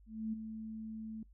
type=tone with ADSR envelope; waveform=sine; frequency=220 Hz; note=A3; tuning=in tune; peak=-33 dBFS; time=0.06-1.23 s; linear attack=270 ms; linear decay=12 ms; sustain=-8 dB; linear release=3 ms; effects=noise-tail reverb RT60 0.1 s tail -21 dB re dry + added 50 Hz sine -58 dBFS peak until 1.33 s